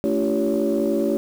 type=tone cluster; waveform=sine; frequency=219.4 / 285.3 / 339.1 / 389.1 / 563 Hz; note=A3 / C#4 / E4 / G4 / C#5; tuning=-5 / +50 / +49 / -13 / +27 cents; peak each=-24 dBFS; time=0.04-1.17 s; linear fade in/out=0 ms; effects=tanh soft clip ceiling -11 dBFS + 7-bit